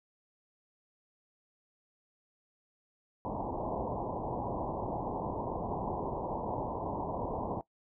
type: low-pass noise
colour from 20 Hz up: white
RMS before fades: -36 dBFS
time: 3.25-7.61 s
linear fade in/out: 0 ms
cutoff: 1000 Hz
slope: 96 dB/octave
effects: noise-tail reverb RT60 0.1 s tail -19 dB re dry